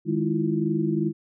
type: tone cluster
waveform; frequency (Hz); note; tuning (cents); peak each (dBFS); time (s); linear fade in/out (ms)
sine; 155.3 / 206.4 / 321.5 / 344.1; D#3 / G#3 / E4 / F4; -3 / -10 / -43 / -26; -27; 0.05-1.13; 50
effects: none